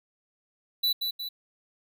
square tone with echo, 3963 Hz, B7, 5 cents sharp, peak -23 dBFS, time 0.83-0.93 s, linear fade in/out 10 ms, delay 180 ms, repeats 2, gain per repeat -5 dB, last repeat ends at 1.29 s, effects none

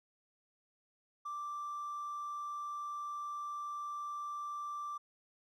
triangle tone with hard clipping, 1174.7 Hz, D6, in tune, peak -39 dBFS, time 1.25-4.98 s, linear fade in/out 10 ms, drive 4 dB, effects none

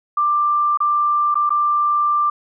sine tone with dropouts, 1183 Hz, D6, 12 cents sharp, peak -14 dBFS, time 0.17-2.3 s, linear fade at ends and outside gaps 5 ms, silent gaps 0.774-0.803 / 1.344-1.354 / 1.494-1.504 s, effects none

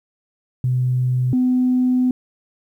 sine tone pair in turn, 126.5 / 252.4 Hz, B2 / B3, +42 / +38 cents, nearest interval octave, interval 1196 cents, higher second, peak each -15 / -13 dBFS, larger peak second, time 0.64-1.33 / 1.33-2.11 s, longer second, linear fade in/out 2 ms, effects tanh soft clip ceiling -9 dBFS + 9-bit

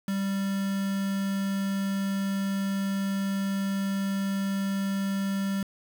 triangle tone with quantisation, 196 Hz, G3, in tune, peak -24 dBFS, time 0.08-5.63 s, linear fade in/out 2 ms, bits 6, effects none

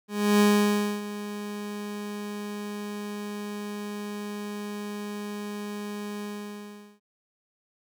30% pulse tone with ADSR envelope, 206.8 Hz, G#3, 7 cents flat, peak -14 dBFS, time 0.08-7 s, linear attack 320 ms, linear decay 610 ms, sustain -16 dB, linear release 760 ms, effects none

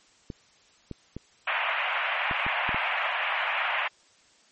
clicks, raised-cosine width 3 ms, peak -22 dBFS, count 7, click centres 0.302 / 0.913 / 1.166 / 2.312 / 2.465 / 2.692 / 2.745 s
white band-pass noise, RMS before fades -28 dBFS, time 1.47-3.88 s, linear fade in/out 5 ms, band 620 to 2800 Hz, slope 48 dB/octave
effects white hiss -60 dBFS RMS until 4.51 s + MP3 32 kbps

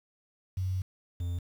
sine / triangle tone pair in turn, 93.4 / 87.25 Hz, F#2 / F2, +17 / -1 cents, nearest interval minor second, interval 118 cents, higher first, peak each -28 dBFS, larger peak neither, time 0.57-0.82 / 1.2-1.39 s, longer first, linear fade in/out 5 ms, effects 9-bit

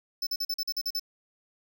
square tone bursts, 5274 Hz, E8, in tune, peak -28 dBFS, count 9, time 0.22-0.996 s, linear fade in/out 5 ms, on 48 ms, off 43 ms, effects none

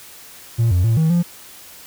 triangle tone with pitch steps, 115.8 / 89.1 / 113.9 / 159.9 / 173.1 Hz, A#2 / F2 / A#2 / D#3 / F3, -11 / +35 / -40 / +48 / -15 cents, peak -10 dBFS, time 0.58-1.23 s, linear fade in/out 20 ms, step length 130 ms, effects tanh soft clip ceiling -7 dBFS + white hiss -41 dBFS RMS until 1.86 s

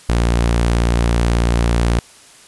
sawtooth tone, 58.27 Hz, A#1, in tune, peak -9 dBFS, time 0.09-1.99 s, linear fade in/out 0 ms, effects white hiss -44 dBFS RMS until 2.47 s + resampled to 24000 Hz

